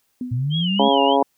sine tone with exponential decay, 249.4 Hz, B3, 17 cents sharp, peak -22 dBFS, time 0.21-0.64 s, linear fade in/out 2 ms, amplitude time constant 92 ms
sine linear sweep, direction up, 113.5 to 220.7 Hz, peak -19 dBFS, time 0.31-0.89 s, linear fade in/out 10 ms
sine tone with vibrato, 3045 Hz, F#7, 49 cents sharp, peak -23 dBFS, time 0.5-1.17 s, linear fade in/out 50 ms, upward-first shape sine, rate 3.3 Hz, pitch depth 150 cents each way
harmonic tone, 138.59 Hz, C#3, in tune, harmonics 2 / 3 / 4 / 5 / 6 / 7, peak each -21 / -21 / -21 / -21 / -21 / -21 dBFS, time 0.79-1.23 s, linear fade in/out 5 ms
effects white hiss -67 dBFS RMS until 1.37 s

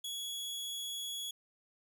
sawtooth tone, 3359 Hz, G#7, 19 cents sharp, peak -35 dBFS, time 0.04-1.31 s, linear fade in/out 5 ms, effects none

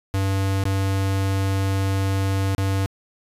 square tone with dropouts, 97 Hz, G2, 18 cents flat, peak -20 dBFS, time 0.14-2.86 s, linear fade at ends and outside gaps 0 ms, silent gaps 0.638-0.654 / 2.549-2.581 s, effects resampled to 32000 Hz

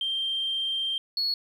sine tone pair in turn, 3164 / 4360 Hz, G7 / C#8, +15 / -29 cents, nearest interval tritone, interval 556 cents, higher second, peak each -25 / -23 dBFS, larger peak second, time 0.01-0.98 / 1.17-1.34 s, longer first, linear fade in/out 2 ms, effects tanh soft clip ceiling -20 dBFS + 10-bit

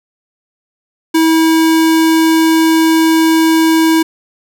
square tone, 322.9 Hz, E4, 36 cents flat, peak -8 dBFS, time 1.14-4.03 s, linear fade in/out 10 ms, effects none

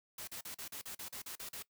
white noise bursts, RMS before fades -45 dBFS, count 11, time 0.18-1.625 s, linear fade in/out 5 ms, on 95 ms, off 40 ms, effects noise-tail reverb RT60 0.1 s tail -19 dB re dry

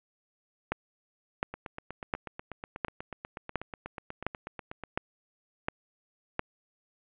two click trains, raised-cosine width 0.5 ms, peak -13 / -23 dBFS, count 9 / 28, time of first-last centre 0.72-6.394 / 1.54-4.837 s, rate 1.41 / 8.19 Hz, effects resampled to 8000 Hz + 9-bit

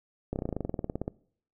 slowing click train, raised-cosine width 2 ms, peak -18 dBFS, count 18, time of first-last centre 0.33-1.079 s, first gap 29 ms, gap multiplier 1.05, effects noise-tail reverb RT60 0.6 s tail -23 dB re dry

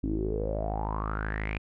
sawtooth tone with low-pass filter sweep, 53 Hz, G#1, 36 cents sharp, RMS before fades -31 dBFS, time 0.03-1.58 s, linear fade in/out 5 ms, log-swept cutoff 280 to 2500 Hz, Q 9.4, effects none

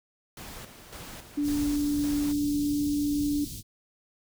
pink noise with tremolo, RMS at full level -42 dBFS, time 0.37-2.33 s, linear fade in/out 2 ms, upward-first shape square, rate 1.8 Hz, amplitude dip 55%
sine tone, 291.3 Hz, D4, 14 cents flat, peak -24 dBFS, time 1.37-3.45 s, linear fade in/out 10 ms
pink band-stop noise, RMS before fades -38 dBFS, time 1.42-3.63 s, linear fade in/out 50 ms, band 270 to 4000 Hz, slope 24 dB/octave
effects none

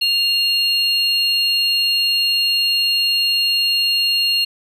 triangle tone pair together, 2794 / 4286 Hz, F7 / C8, 0 / +41 cents, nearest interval perfect fifth, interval 741 cents, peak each -16 dBFS, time 0.01-4.45 s, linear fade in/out 10 ms, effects resampled to 32000 Hz

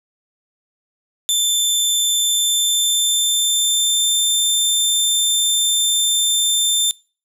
20% pulse tone with pitch glide, 3545 to 3574 Hz, A7 to A7, +12 to +26 cents, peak -9 dBFS, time 1.29-6.91 s, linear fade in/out 0 ms, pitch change +14 cents, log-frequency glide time 2.18-4.15 s, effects noise-tail reverb RT60 0.4 s tail -24 dB re dry

